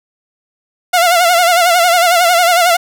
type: tone with vibrato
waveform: sawtooth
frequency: 698.5 Hz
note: F5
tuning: in tune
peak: -4 dBFS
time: 0.93-2.77 s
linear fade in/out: 10 ms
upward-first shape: sine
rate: 11 Hz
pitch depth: 79 cents each way
effects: none